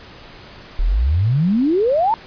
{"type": "exponential sweep", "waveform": "sine", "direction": "up", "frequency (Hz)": [34.65, 932.3], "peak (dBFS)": -13, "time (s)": [0.79, 2.14], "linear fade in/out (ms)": 0, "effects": ["pink hiss -40 dBFS RMS until 2.26 s", "resampled to 11025 Hz"]}